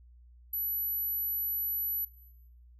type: tone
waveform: sine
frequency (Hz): 11850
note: F#9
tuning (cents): +1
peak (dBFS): -30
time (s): 0.53-2.05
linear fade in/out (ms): 5
effects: noise-tail reverb RT60 0.9 s tail -19 dB re dry + added 60 Hz sine -53 dBFS peak until 2.79 s